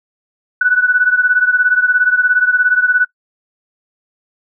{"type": "beating tone pair", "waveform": "sine", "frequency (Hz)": [1480, 1497], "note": ["F#6", "F#6"], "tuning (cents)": [0, 20], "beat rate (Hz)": 17, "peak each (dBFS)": [-11, -14], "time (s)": [0.61, 3.05], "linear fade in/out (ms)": 5, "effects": ["noise-tail reverb RT60 0.1 s tail -23 dB re dry"]}